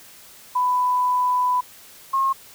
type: tone pair in turn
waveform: sine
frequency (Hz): 996 / 1076.7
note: B5 / C6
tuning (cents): +14 / +49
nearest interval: minor second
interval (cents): 135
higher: second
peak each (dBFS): -17 / -17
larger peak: neither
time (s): 0.55-1.61 / 2.13-2.33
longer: first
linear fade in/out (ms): 10
effects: white hiss -46 dBFS RMS until 2.54 s